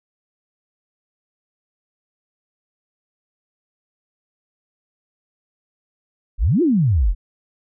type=exponential two-way sweep; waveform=sine; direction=up then down; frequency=36.63 to 370 to 36.63 Hz; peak=-13 dBFS; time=6.38-7.15 s; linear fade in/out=50 ms; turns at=6.62 s; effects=none